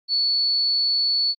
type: tone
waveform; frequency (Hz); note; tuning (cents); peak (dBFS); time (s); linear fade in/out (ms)
sine; 4435; C#8; 0; -18; 0.08-1.35; 50
effects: AAC 48 kbps